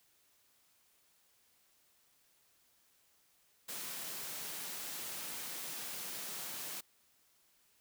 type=high-pass noise; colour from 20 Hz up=white; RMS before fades=-43 dBFS; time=3.68-6.81 s; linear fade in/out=10 ms; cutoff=120 Hz; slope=96 dB/octave; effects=white hiss -71 dBFS RMS until 7.8 s